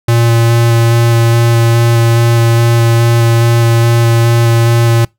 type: tone with vibrato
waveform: square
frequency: 116.54 Hz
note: A#2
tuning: in tune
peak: -7 dBFS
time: 0.08-5.05 s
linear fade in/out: 5 ms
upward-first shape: square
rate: 2.4 Hz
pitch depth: 9 cents each way
effects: noise-tail reverb RT60 0.2 s tail -26 dB re dry